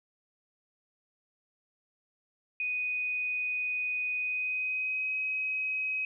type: tone with pitch glide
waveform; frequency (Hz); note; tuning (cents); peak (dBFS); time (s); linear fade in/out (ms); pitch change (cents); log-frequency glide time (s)
sine; 2489 to 2535; D#7 to D#7; 0 to +32; -29; 2.6-6.05; 2; +32; 4.16-5.15
effects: none